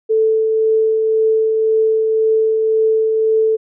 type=tone with tremolo; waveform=sine; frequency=440.6 Hz; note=A4; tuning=2 cents sharp; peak=-10 dBFS; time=0.09-3.57 s; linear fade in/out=20 ms; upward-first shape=triangle; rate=1.9 Hz; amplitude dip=30%; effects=none